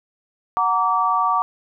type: chord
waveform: sine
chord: Gb augmented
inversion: none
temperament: just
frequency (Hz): 740 / 925 / 1156.2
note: Gb5 / Bb5 / D6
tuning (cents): 0 / -14 / -27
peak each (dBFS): -23 / -22 / -18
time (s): 0.57-1.42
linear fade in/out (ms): 0
effects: none